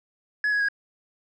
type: tone with pitch steps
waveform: sine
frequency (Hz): 1693 / 1667.8 / 1642.9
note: G#6 / G#6 / G#6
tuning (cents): +33 / +7 / -19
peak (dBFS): -18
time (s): 0.44-0.686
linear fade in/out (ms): 2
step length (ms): 82
effects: tanh soft clip ceiling -20 dBFS